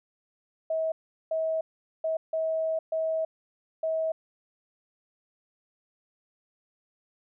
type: tone bursts at uneven times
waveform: sine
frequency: 642 Hz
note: E5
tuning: 46 cents flat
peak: -25 dBFS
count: 6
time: 0.7-0.92 / 1.31-1.61 / 2.04-2.17 / 2.33-2.79 / 2.92-3.25 / 3.83-4.12 s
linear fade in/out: 5 ms
effects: none